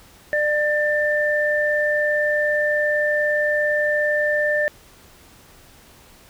sine tone pair together, 597.1 / 1784 Hz, D5 / A6, +29 / +23 cents, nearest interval octave + perfect fifth, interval 1894 cents, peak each -20 dBFS, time 0.33-4.68 s, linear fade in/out 0 ms, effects pink hiss -49 dBFS RMS until 6.29 s

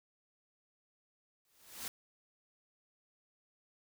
white noise with exponential growth, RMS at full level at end -39 dBFS, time 1.45-1.88 s, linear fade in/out 1 ms, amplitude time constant 93 ms, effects none

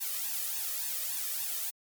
blue noise with flanger, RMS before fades -34 dBFS, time 0-1.71 s, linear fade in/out 20 ms, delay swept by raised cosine 1.1 to 1.67 ms, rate 3.5 Hz, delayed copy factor +0.9, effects MP3 96 kbps

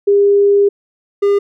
sine / triangle tone pair in turn, 403.2 / 403.2 Hz, G4 / G4, +49 / +49 cents, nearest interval unison, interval 0 cents, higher neither, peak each -7 dBFS, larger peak neither, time 0.07-0.69 / 1.22-1.39 s, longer first, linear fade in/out 10 ms, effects none

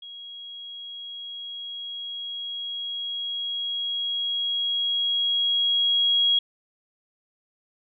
sine tone with level ramp, 3300 Hz, G#7, 12 cents flat, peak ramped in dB -38 to -17 dBFS, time 0.02-6.39 s, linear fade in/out 5 ms, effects none

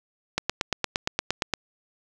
click train, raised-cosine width 0.2 ms, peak -6 dBFS, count 11, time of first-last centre 0.38-1.537 s, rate 8.64 Hz, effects none

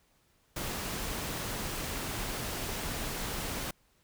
pink noise, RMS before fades -36 dBFS, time 0.56-3.71 s, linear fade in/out 5 ms, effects pink hiss -69 dBFS RMS until 4.03 s

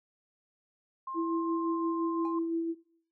sine tone with pitch glide, 1059 to 1049.9 Hz, C6 to C6, +21 to +6 cents, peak -35 dBFS, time 1.07-2.39 s, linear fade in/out 5 ms, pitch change -15 cents, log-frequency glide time 1.2-1.86 s
sine tone with tremolo, 331.4 Hz, E4, 9 cents sharp, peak -27 dBFS, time 1.14-2.75 s, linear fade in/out 50 ms, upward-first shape sine, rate 5.8 Hz, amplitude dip 35%
triangle tone with exponential decay, 821 Hz, G#5, 20 cents flat, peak -37 dBFS, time 2.25-2.42 s, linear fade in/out 0 ms, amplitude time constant 36 ms
effects noise-tail reverb RT60 0.6 s tail -19 dB re dry

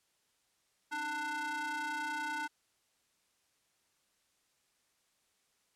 square ring-modulated tone, 293.7 Hz, D4, in tune, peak -33 dBFS, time 0.91-2.48 s, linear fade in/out 20 ms, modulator 1190 Hz, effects white hiss -75 dBFS RMS until 5.75 s + low-pass 10000 Hz 12 dB/octave

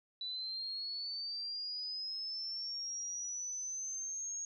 sine linear sweep, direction up, 3951 to 6590 Hz, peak -38 dBFS, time 0.21-4.45 s, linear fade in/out 2 ms, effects none

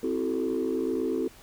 sine chord, F# half-diminished seventh, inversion second, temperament equal with one note detuned, 261.6 / 329.6 / 378.2 / 440 Hz, C4 / E4 / F#4 / A4, 0 / 0 / +38 / 0 cents, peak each -30 dBFS, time 0.03-1.28 s, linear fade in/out 5 ms, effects tanh soft clip ceiling -19 dBFS + pink hiss -52 dBFS RMS until 1.42 s

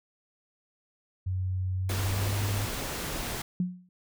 sine tone with pitch glide, 92.8 to 101.2 Hz, F#2 to G#2, +6 to -44 cents, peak -27 dBFS, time 1.26-2.66 s, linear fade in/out 10 ms, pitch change +150 cents, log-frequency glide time 1.75-2.45 s
pink noise, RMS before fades -34 dBFS, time 1.89-3.42 s, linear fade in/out 5 ms
sine tone with exponential decay, 180.7 Hz, F#3, 41 cents flat, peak -22 dBFS, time 3.6-3.89 s, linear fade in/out 2 ms, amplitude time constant 63 ms
effects none

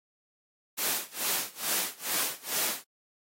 white noise with tremolo, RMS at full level -28 dBFS, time 0.77-2.84 s, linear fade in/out 20 ms, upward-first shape sine, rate 2.3 Hz, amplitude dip 95%, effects high-pass 200 Hz 12 dB/octave + AAC 48 kbps

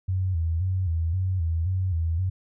sine tone with vibrato, 87.6 Hz, F2, 6 cents sharp, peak -22 dBFS, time 0.08-2.3 s, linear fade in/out 10 ms, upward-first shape square, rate 1.9 Hz, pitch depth 110 cents each way, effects none

